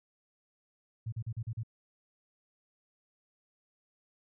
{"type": "tone bursts", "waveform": "sine", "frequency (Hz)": 113, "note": "A2", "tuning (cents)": 47, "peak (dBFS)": -33, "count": 6, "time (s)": [1.06, 1.634], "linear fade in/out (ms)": 10, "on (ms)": 64, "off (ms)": 38, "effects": []}